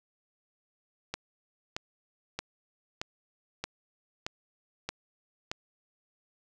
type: click train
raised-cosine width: 0.2 ms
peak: -16 dBFS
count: 8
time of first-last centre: 1.14-5.515 s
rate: 1.6 Hz
effects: none